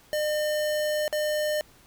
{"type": "tone with dropouts", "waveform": "square", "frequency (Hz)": 605, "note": "D#5", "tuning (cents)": -49, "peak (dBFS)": -25, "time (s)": [0.13, 1.61], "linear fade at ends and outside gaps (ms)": 0, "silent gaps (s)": [1.079, 1.127], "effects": ["pink hiss -56 dBFS RMS until 1.86 s"]}